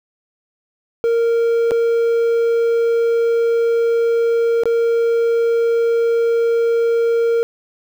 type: tone with dropouts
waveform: triangle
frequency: 463.8 Hz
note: A#4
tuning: 9 cents flat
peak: -11 dBFS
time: 1.04-7.43 s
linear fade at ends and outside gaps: 0 ms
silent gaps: 1.709-1.717 / 4.635-4.656 s
effects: 8-bit